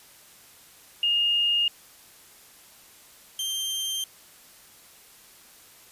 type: tone pair in turn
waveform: sine / sawtooth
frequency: 2839 / 3155 Hz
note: F7 / G7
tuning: +28 / +10 cents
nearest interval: major second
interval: 182 cents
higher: second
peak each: -20 / -24 dBFS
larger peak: first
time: 1.03-1.68 / 3.39-4.04 s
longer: neither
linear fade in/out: 2 ms
effects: white hiss -52 dBFS RMS until 5.91 s + resampled to 32000 Hz